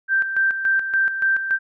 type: tone with tremolo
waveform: sine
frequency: 1568 Hz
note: G6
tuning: in tune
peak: -15 dBFS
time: 0.08-1.59 s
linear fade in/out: 50 ms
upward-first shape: square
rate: 3.5 Hz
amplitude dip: 60%
effects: none